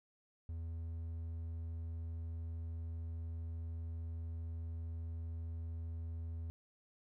triangle tone, 82.41 Hz, E2, in tune, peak -38 dBFS, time 0.49-6.5 s, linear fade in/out 0 ms, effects none

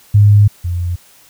sine tone pair in turn, 103.2 / 87.58 Hz, G#2 / F2, -10 / +5 cents, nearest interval minor third, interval 285 cents, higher first, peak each -4 / -15 dBFS, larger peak first, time 0.14-0.48 / 0.64-0.96 s, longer first, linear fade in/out 10 ms, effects white hiss -46 dBFS RMS until 1.29 s

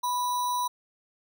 sine tone with sample-and-hold, 987 Hz, B5, 1 cent flat, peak -25 dBFS, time 0.03-0.68 s, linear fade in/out 10 ms, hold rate 4900 Hz, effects none

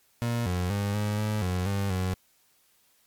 30% pulse tone with pitch steps, 118.2 / 90.1 / 101.3 / 104.6 / 106.7 / 90.9 / 99.4 / 92.6 Hz, A#2 / F#2 / G#2 / G#2 / G#2 / F#2 / G2 / F#2, +24 / -45 / -43 / +13 / +47 / -30 / +25 / +2 cents, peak -23 dBFS, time 0.22-2.14 s, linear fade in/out 0 ms, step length 240 ms, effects white hiss -65 dBFS RMS until 3.06 s + MP3 96 kbps

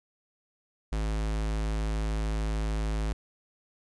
square tone, 53.4 Hz, G#1, 49 cents sharp, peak -28 dBFS, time 0.92-3.13 s, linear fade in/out 5 ms, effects resampled to 22050 Hz + 11-bit

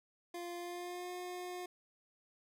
25% pulse tone with pitch glide, 348.2 to 359.2 Hz, F4 to F4, -5 to +49 cents, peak -38 dBFS, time 0.34-1.66 s, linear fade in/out 5 ms, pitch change +54 cents, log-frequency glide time 0.57-1.11 s, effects none

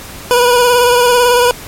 25% pulse tone with vibrato, 487.9 Hz, B4, 21 cents flat, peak -3 dBFS, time 0.31-1.51 s, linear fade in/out 0 ms, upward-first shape sine, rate 18 Hz, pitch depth 34 cents each way, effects pink hiss -30 dBFS RMS until 1.67 s + MP3 64 kbps

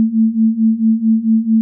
sine beating tone pair, 220 / 224.5 Hz, A3 / A3, 0 / +35 cents, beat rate 4.5 Hz, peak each -15 / -12 dBFS, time 0-1.61 s, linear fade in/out 0 ms, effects none

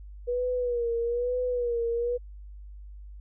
sine tone with vibrato, 482.4 Hz, B4, 41 cents flat, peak -25 dBFS, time 0.27-2.18 s, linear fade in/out 20 ms, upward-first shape sine, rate 1.1 Hz, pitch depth 63 cents each way, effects added 50 Hz sine -41 dBFS peak until 3.2 s

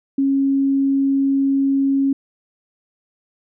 sine tone, 273.7 Hz, C#4, 22 cents flat, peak -14 dBFS, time 0.18-2.13 s, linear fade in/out 5 ms, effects none

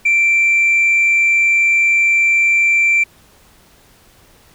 sine tone with frequency modulation, 2349 Hz, D7, in tune, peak -8 dBFS, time 0.05-3.04 s, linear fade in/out 10 ms, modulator 98.4 Hz, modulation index 0.21, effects tanh soft clip ceiling -8 dBFS + pink hiss -49 dBFS RMS until 4.54 s

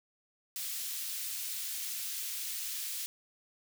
white high-pass noise, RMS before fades -38 dBFS, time 0.56-3.06 s, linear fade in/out 0 ms, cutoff 2700 Hz, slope 12 dB/octave, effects none

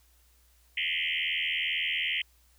sine tone with frequency modulation, 2569 Hz, E7, 45 cents flat, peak -27 dBFS, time 0.77-2.22 s, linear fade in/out 5 ms, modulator 82.3 Hz, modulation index 7.4, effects added 60 Hz sine -62 dBFS peak until 2.58 s + white hiss -66 dBFS RMS until 2.58 s

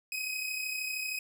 sawtooth tone pair together, 2498 / 2531 Hz, D#7 / D#7, +6 / +29 cents, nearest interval unison, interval 23 cents, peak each -36 / -31 dBFS, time 0.12-1.19 s, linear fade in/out 2 ms, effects none

